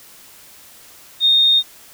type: tone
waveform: sine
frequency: 3684 Hz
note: A#7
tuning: 21 cents flat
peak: -10 dBFS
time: 1.2-1.63 s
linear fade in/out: 50 ms
effects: white hiss -44 dBFS RMS until 1.93 s